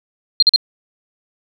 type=tone bursts; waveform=sine; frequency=4200 Hz; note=C8; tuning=6 cents sharp; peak=-6 dBFS; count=3; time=0.4-0.561 s; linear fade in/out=2 ms; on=25 ms; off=43 ms; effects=none